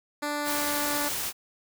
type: tone with pitch glide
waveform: 10% pulse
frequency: 293.7 to 291.7 Hz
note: D4 to D4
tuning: 0 to -12 cents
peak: -20 dBFS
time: 0.22-1.09 s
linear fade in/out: 10 ms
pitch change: -12 cents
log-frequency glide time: 0.34-0.81 s
type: noise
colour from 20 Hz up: white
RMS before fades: -31 dBFS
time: 0.44-1.33 s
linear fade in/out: 50 ms
effects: none